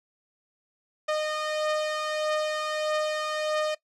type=beating tone pair; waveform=sawtooth; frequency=612 / 613.6 Hz; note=D#5 / D#5; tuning=-29 / -24 cents; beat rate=1.6 Hz; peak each=-30 / -23 dBFS; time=1.08-3.75 s; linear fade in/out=10 ms; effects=noise-tail reverb RT60 0.1 s tail -18 dB re dry + low-pass 6000 Hz 12 dB/octave

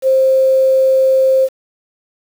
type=tone with quantisation; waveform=sine; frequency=528 Hz; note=C5; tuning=16 cents sharp; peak=-8 dBFS; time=0.02-1.49 s; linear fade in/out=50 ms; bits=6; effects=none

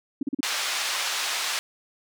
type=tone bursts; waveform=sine; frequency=277.2 Hz; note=C#4; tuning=in tune; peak=-22 dBFS; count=4; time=0.21-0.407 s; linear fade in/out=5 ms; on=20 ms; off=39 ms
type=band-pass noise; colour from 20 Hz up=white; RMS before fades=-28 dBFS; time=0.43-1.59 s; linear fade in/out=0 ms; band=850 to 5200 Hz; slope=12 dB/octave
effects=none

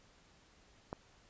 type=click; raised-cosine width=1 ms; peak=-25 dBFS; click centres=0.929 s; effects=pink hiss -65 dBFS RMS until 1.29 s + resampled to 16000 Hz

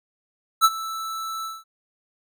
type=tone with ADSR envelope; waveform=square; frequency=1318.5 Hz; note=E6; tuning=in tune; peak=-11 dBFS; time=0.61-1.64 s; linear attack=36 ms; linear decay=44 ms; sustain=-18 dB; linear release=200 ms; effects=none

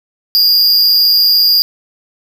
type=tone with amplitude modulation; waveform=square; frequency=4819 Hz; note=D8; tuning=44 cents sharp; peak=-4 dBFS; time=0.35-1.62 s; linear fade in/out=0 ms; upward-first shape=sine; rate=180 Hz; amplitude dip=75%; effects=7-bit

